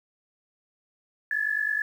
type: tone pair together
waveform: sine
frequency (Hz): 1693 / 1742.6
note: G#6 / A6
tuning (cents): +33 / -17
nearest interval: unison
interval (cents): 50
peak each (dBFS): -27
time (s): 1.31-1.82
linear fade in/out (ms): 2
effects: 9-bit